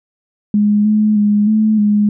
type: tone with pitch steps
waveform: sine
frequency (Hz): 207.9 / 213.1 / 207.4 / 216.5 / 208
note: G#3 / G#3 / G#3 / A3 / G#3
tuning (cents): +2 / +45 / -2 / -28 / +3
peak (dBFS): -9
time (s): 0.54-2.09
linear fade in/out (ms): 2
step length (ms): 310
effects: none